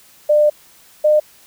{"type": "tone pair in turn", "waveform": "sine", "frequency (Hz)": [598, 606], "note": ["D5", "D#5"], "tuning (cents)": [31, -46], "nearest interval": "unison", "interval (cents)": 23, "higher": "second", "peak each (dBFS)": -9, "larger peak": "neither", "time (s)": [[0.29, 0.5], [1.04, 1.2]], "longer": "first", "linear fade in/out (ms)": 10, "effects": ["white hiss -48 dBFS RMS until 1.46 s"]}